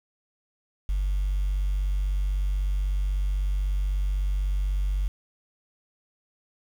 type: tone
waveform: sine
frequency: 48.09 Hz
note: G1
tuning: 32 cents flat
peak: -21 dBFS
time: 0.89-5.08 s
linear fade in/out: 0 ms
effects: tanh soft clip ceiling -20 dBFS + 8-bit